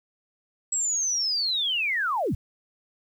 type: linear sweep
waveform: sine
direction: down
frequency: 7790 to 51.91 Hz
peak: -23 dBFS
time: 0.72-2.35 s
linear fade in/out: 5 ms
effects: 9-bit